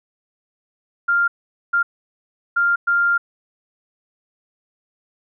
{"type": "tone bursts at uneven times", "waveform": "sine", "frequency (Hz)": 1396.9, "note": "F6", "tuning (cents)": 0, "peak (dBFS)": -14, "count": 4, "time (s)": [[1.08, 1.28], [1.73, 1.83], [2.56, 2.76], [2.87, 3.18]], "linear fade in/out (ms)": 10, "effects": []}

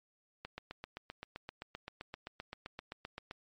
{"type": "click train", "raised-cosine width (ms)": 0.3, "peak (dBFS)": -26, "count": 23, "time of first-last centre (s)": [0.45, 3.311], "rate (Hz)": 7.69, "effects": ["MP3 48 kbps"]}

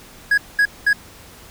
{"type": "tone bursts", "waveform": "triangle", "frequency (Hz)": 1661.2, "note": "G#6", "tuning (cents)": 0, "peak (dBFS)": -10, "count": 3, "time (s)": [0.31, 0.931], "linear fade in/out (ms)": 5, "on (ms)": 67, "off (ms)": 210, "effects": ["pink hiss -43 dBFS RMS until 1.5 s"]}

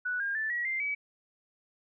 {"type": "tone with pitch steps", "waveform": "sine", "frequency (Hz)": [1479, 1612.9, 1758.8, 1918, 2092, 2281], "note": ["F#6", "G6", "A6", "A#6", "C7", "C#7"], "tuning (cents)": [-1, 49, -1, 49, -1, 49], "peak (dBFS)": -29, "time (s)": [0.05, 0.95], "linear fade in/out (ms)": 10, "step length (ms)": 150, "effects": []}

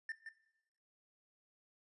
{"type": "tone with echo", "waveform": "triangle", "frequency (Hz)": 1791, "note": "A6", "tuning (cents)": 30, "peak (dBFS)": -37, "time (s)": [0.09, 0.12], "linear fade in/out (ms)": 2, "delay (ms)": 170, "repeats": 1, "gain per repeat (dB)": -7, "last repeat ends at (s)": 0.29, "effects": ["noise-tail reverb RT60 0.9 s tail -17 dB re dry", "resampled to 24000 Hz"]}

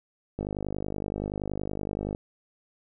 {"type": "click train", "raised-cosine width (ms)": 2, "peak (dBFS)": -18, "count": 90, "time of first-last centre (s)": [0.39, 2.149], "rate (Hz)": 50.6, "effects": []}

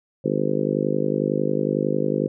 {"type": "harmonic tone", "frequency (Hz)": 51, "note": "G#1", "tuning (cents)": -31, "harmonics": [3, 4, 5, 6, 7, 8, 9, 10], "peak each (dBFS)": [-28, -28, -28, -28, -28, -28, -28, -28], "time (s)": [0.24, 2.28], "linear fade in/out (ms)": 10, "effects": []}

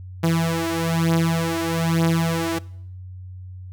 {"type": "beating tone pair", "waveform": "sawtooth", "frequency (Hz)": [164.81, 165.91], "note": ["E3", "E3"], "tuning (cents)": [0, 11], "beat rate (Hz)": 1.1, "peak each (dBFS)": -18, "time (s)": [0.23, 2.59], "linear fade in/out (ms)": 10, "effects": ["noise-tail reverb RT60 0.7 s tail -23 dB re dry", "added 92 Hz sine -34 dBFS peak until 3.72 s"]}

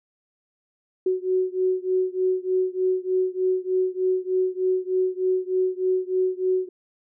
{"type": "beating tone pair", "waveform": "sine", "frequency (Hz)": [370, 373.3], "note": ["F#4", "F#4"], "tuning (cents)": [0, 15], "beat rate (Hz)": 3.3, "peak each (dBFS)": [-23, -24], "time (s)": [1.06, 6.69], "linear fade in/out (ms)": 5, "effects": []}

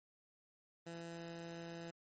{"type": "tone", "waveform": "15% pulse", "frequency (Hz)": 168.2, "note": "E3", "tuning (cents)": 35, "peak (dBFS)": -40, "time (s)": [0.86, 1.91], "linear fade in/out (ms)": 10, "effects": ["MP3 32 kbps"]}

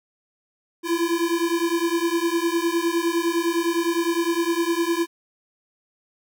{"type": "beating tone pair", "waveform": "square", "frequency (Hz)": [333.3, 343.1], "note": ["E4", "F4"], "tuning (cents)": [19, -31], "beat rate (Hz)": 9.8, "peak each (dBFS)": -24, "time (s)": [0.83, 5.07], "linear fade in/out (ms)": 50, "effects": []}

